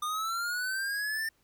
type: linear sweep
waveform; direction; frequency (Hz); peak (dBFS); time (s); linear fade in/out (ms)
square; up; 1207 to 1802; -31; 0.02-1.29; 5
effects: pink hiss -70 dBFS RMS until 1.43 s